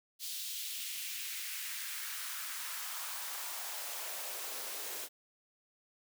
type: noise with high-pass filter sweep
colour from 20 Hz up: white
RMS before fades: -41 dBFS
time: 0.19-5.09 s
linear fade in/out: 50 ms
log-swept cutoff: 3800 to 380 Hz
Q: 1.7
effects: none